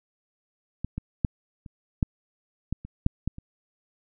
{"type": "clicks", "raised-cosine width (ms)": 5, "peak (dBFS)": [-17, -18, -9, -29, -9, -15, -26, -7, -14, -27], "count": 10, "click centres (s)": [0.846, 0.98, 1.248, 1.662, 2.028, 2.726, 2.85, 3.064, 3.276, 3.384], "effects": []}